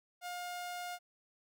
sawtooth tone, 711 Hz, F5, 31 cents sharp, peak -36 dBFS, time 0.21-0.99 s, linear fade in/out 50 ms, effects none

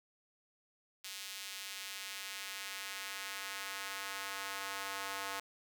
square tone with high-pass filter sweep, 97.9 Hz, G2, 2 cents flat, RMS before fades -43 dBFS, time 1.04-5.4 s, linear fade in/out 5 ms, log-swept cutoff 3200 to 980 Hz, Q 0.96, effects none

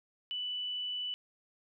sine tone, 2976 Hz, F#7, 9 cents sharp, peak -34 dBFS, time 0.31-1.14 s, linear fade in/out 0 ms, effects none

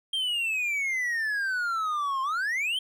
triangle exponential two-way sweep, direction down then up, 3205 to 1045 to 3205 Hz, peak -24 dBFS, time 0.13-2.79 s, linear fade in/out 5 ms, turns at 2.22 s, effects none

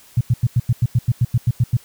sine tone bursts, 120 Hz, B2, 49 cents flat, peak -11 dBFS, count 13, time 0.17-1.769 s, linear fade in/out 5 ms, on 39 ms, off 91 ms, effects white hiss -48 dBFS RMS until 1.84 s

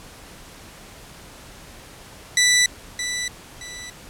15% pulse tone with echo, 1975.5 Hz, B6, in tune, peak -8 dBFS, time 2.37-2.66 s, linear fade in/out 2 ms, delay 620 ms, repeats 2, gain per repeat -10 dB, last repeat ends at 3.9 s, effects pink hiss -43 dBFS RMS until 4.09 s + low-pass 12000 Hz 12 dB/octave

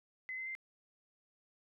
sine tone with pitch steps, 2036 / 2061 / 2086 Hz, C7 / C7 / C7, -48 / -27 / -6 cents, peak -39 dBFS, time 0.29-0.551 s, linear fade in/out 0 ms, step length 87 ms, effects none

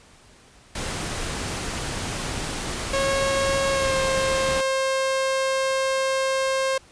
pink noise, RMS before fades -29 dBFS, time 0.75-4.61 s, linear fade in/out 5 ms
sawtooth tone with pitch glide, 546 to 532 Hz, C#5 to C5, -26 to +29 cents, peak -17 dBFS, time 2.93-6.78 s, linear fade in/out 5 ms, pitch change -45 cents, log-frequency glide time 3.72-3.96 s
effects pink hiss -52 dBFS RMS until 6.91 s + resampled to 22050 Hz

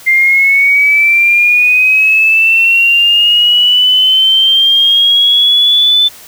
sine linear sweep, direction up, 2093 to 3527 Hz, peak -5 dBFS, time 0.06-6.09 s, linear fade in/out 20 ms, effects white hiss -35 dBFS RMS until 6.27 s

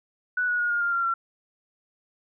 sine tone with pitch steps, 1480 / 1459.6 / 1439.5 / 1419.7 / 1400.2 / 1380.9 / 1361.9 Hz, F#6 / F#6 / F#6 / F6 / F6 / F6 / F6, 0 / -24 / -48 / +28 / +4 / -20 / -44 cents, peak -22 dBFS, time 0.37-1.14 s, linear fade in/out 5 ms, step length 110 ms, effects none

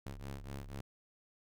sawtooth ring-modulated tone, 69.3 Hz, C#2, in tune, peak -36 dBFS, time 0.06-0.81 s, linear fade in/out 5 ms, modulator 32.6 Hz, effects none

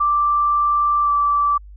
sine tone with pitch glide, 1174.7 to 1161.9 Hz, D6 to D6, 0 to -19 cents, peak -14 dBFS, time 0-1.58 s, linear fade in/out 10 ms, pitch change -19 cents, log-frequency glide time 1.03-1.1 s, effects added 50 Hz sine -37 dBFS peak until 1.76 s

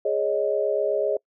sine chord, Ab suspended fourth, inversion none, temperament equal, 415.3 / 554.4 / 622.3 Hz, Ab4 / Db5 / Eb5, 0 / 0 / 0 cents, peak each -25 dBFS, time 0.05-1.17 s, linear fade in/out 5 ms, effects noise-tail reverb RT60 0.1 s tail -26 dB re dry

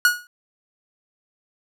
45% pulse tone with exponential decay, 1452 Hz, F#6, 33 cents flat, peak -10 dBFS, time 0.05-0.27 s, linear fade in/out 1 ms, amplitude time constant 46 ms, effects none

